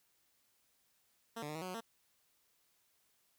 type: tone with pitch steps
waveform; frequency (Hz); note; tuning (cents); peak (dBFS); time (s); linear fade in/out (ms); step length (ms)
10% pulse; 228.8 / 147.8 / 152.1 / 160.4 / 184.5 / 183.2 / 228.1; A#3 / D3 / D#3 / E3 / F#3 / F#3 / A#3; -32 / +11 / -39 / -47 / -5 / -17 / -37; -33; 1.36-1.808; 10; 64
effects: white hiss -75 dBFS RMS until 3.38 s